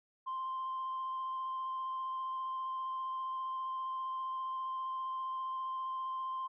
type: tone with vibrato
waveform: sine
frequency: 1046.5 Hz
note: C6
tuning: in tune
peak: -34 dBFS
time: 0.26-6.48 s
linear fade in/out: 20 ms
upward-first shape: sine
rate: 15 Hz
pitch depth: 10 cents each way
effects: tanh soft clip ceiling -33 dBFS